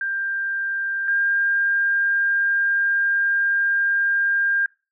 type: tone pair in turn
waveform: sine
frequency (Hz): 1588 / 1602.7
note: G6 / G6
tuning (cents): +22 / +38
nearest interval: unison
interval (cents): 16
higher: second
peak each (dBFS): -22 / -17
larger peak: second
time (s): 0.01-1.08 / 1.08-4.66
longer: second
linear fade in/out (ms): 2
effects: noise-tail reverb RT60 0.3 s tail -25 dB re dry